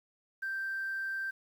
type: tone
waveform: sine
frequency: 1568 Hz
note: G6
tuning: in tune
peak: -32 dBFS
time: 0.42-1.31 s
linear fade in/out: 10 ms
effects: tanh soft clip ceiling -28 dBFS + 10-bit